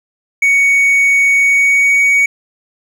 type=tone with pitch glide; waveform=triangle; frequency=2233 to 2246 Hz; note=C#7 to C#7; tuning=+12 to +22 cents; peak=-6 dBFS; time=0.42-2.26 s; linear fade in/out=5 ms; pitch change=+10 cents; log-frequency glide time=1.35-2.01 s; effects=none